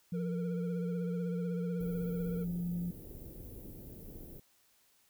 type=tone; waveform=sine; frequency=174.6 Hz; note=F3; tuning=in tune; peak=-33 dBFS; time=0.12-2.91 s; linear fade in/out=5 ms
type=tone with vibrato; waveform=triangle; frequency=466.2 Hz; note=A#4; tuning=in tune; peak=-38 dBFS; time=0.13-2.45 s; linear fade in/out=20 ms; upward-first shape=triangle; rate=16 Hz; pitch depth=76 cents each way
type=band-stop noise; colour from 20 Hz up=pink; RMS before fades=-48 dBFS; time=1.8-4.4 s; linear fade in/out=5 ms; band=460 to 14000 Hz; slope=24 dB/octave
effects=white hiss -69 dBFS RMS until 5.09 s

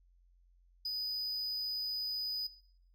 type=tone; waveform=triangle; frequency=4978 Hz; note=D#8; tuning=in tune; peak=-33 dBFS; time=0.85-2.47 s; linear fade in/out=5 ms; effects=noise-tail reverb RT60 0.7 s tail -18 dB re dry + added 44 Hz sine -63 dBFS peak until 2.94 s

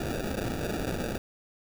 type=noise with sample-and-hold; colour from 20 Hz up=white; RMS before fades=-32 dBFS; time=0-1.18 s; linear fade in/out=5 ms; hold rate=1050 Hz; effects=none

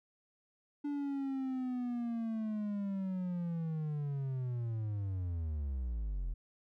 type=linear sweep; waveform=triangle; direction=down; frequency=291.4 to 39.49 Hz; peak=-32 dBFS; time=0.84-6.34 s; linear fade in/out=10 ms; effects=none

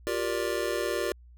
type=chord; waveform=square; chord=G minor seventh; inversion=third; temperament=just; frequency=352.8 / 392 / 470.4 / 588 Hz; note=F4 / G4 / Bb4 / D5; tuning=+18 / 0 / +16 / +2 cents; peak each=-34 dBFS; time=0.07-1.12 s; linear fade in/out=0 ms; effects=added 60 Hz sine -49 dBFS peak until 1.37 s

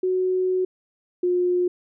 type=tone pair in turn; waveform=sine; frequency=370 / 357.8 Hz; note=F#4 / F4; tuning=0 / +42 cents; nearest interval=minor second; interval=58 cents; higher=first; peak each=-19 / -18 dBFS; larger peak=second; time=0.03-0.65 / 1.23-1.68 s; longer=first; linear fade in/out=5 ms; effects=none

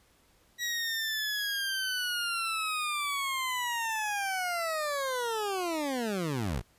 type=linear sweep; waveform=20% pulse; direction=down; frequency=1926 to 46.25 Hz; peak=-25 dBFS; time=0.58-6.63 s; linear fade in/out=50 ms; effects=pink hiss -65 dBFS RMS until 6.78 s + resampled to 32000 Hz

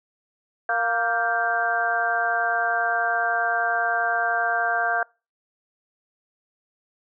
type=harmonic tone with a mistuned harmonic; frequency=233.1 Hz; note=A#3; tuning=in tune; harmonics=2 / 3 / 4 / 5 / 6 / 7; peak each=-35 / -24 / -35 / -31 / -30 / -24 dBFS; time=0.69-5.03 s; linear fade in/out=2 ms; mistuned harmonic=7; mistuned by=-64 cents; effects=noise-tail reverb RT60 0.3 s tail -25 dB re dry

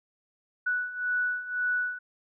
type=beating tone pair; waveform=sine; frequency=1477 / 1478.9 Hz; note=F#6 / F#6; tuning=-3 / -1 cents; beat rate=1.9 Hz; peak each=-32 / -28 dBFS; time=0.66-1.99 s; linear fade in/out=10 ms; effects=none

